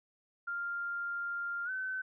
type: tone with pitch glide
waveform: sine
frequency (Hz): 1396.9 to 1523.3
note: F6 to F#6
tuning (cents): 0 to +50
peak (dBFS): -34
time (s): 0.47-2.02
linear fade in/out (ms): 10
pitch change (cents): +150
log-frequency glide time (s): 1.65-1.7
effects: none